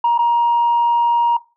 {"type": "tone with dropouts", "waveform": "sine", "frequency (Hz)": 944, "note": "A#5", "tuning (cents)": 22, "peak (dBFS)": -10, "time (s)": [0.04, 1.37], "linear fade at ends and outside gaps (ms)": 5, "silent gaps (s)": [0.179, 0.189], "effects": ["noise-tail reverb RT60 0.3 s tail -20 dB re dry", "tanh soft clip ceiling -9 dBFS"]}